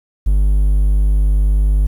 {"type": "tone", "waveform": "triangle", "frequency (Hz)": 50.1, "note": "G1", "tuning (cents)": 38, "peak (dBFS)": -8, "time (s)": [0.26, 1.87], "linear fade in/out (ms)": 10, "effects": ["8-bit"]}